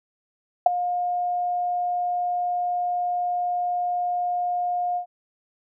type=tone with ADSR envelope; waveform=sine; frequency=712 Hz; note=F5; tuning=33 cents sharp; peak=-7 dBFS; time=0.66-5.06 s; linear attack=4 ms; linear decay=13 ms; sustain=-15 dB; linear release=97 ms; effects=none

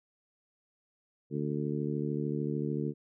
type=harmonic tone; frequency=73.42 Hz; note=D2; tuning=in tune; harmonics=2 / 3 / 4 / 5 / 6; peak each=-34 / -36 / -37 / -38 / -39 dBFS; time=1.3-2.94 s; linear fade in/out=50 ms; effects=none

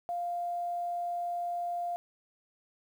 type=tone with quantisation; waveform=sine; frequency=698.5 Hz; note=F5; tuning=in tune; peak=-31 dBFS; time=0.09-1.96 s; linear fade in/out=0 ms; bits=10; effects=none

